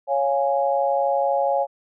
sine chord, Db major, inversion none, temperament equal, 554.4 / 698.5 / 830.6 Hz, Db5 / F5 / Ab5, 0 / 0 / 0 cents, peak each -21 / -24 / -23 dBFS, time 0.07-1.67 s, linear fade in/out 50 ms, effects none

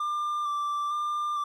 triangle tone with vibrato, 1184 Hz, D6, 14 cents sharp, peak -25 dBFS, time 0-1.44 s, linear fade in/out 5 ms, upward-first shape square, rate 1.1 Hz, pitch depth 17 cents each way, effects none

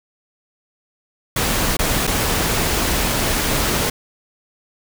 pink noise with dropouts, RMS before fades -19 dBFS, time 1.36-3.9 s, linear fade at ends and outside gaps 5 ms, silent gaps 1.769-1.79 / 2.07-2.074 s, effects none

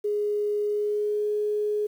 sine tone with pitch glide, 415.7 to 419.6 Hz, G#4 to G#4, +2 to +18 cents, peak -23 dBFS, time 0.04-1.87 s, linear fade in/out 10 ms, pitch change +16 cents, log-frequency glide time 0.62-1.32 s, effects 9-bit

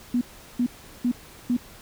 sine tone bursts, 243.8 Hz, B3, 22 cents flat, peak -19 dBFS, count 4, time 0.14-1.568 s, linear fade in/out 5 ms, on 72 ms, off 380 ms, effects pink hiss -47 dBFS RMS until 1.81 s

